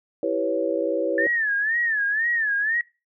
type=chord; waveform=sine; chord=C# half-diminished seventh; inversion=first; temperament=equal; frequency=329.6 / 392 / 493.9 / 554.4 Hz; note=E4 / G4 / B4 / C#5; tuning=0 / 0 / 0 / 0 cents; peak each=-27 / -29 / -26 / -25 dBFS; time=0.23-1.27 s; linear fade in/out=2 ms
type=tone with vibrato; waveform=sine; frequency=1760 Hz; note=A6; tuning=in tune; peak=-20 dBFS; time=1.18-2.81 s; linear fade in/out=2 ms; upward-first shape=sine; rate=2 Hz; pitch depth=140 cents each way
effects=noise-tail reverb RT60 0.3 s tail -23 dB re dry